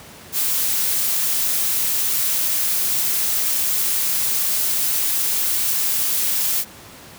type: noise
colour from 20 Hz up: blue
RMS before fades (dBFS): -20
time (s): 0.32-6.65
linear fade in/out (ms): 50
effects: pink hiss -41 dBFS RMS until 7.18 s + high-pass 80 Hz 12 dB/octave